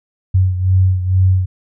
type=beating tone pair; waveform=sine; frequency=92.8 / 95 Hz; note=F#2 / F#2; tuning=+6 / +46 cents; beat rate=2.2 Hz; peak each=-11 / -17 dBFS; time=0.34-1.46 s; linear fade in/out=10 ms; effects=none